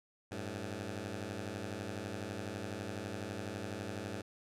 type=beating tone pair; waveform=10% pulse; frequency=96 / 108 Hz; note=G2 / A2; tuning=-36 / -32 cents; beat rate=12 Hz; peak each=-34 / -34 dBFS; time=0.31-4.22 s; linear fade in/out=10 ms; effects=low-pass 10000 Hz 12 dB/octave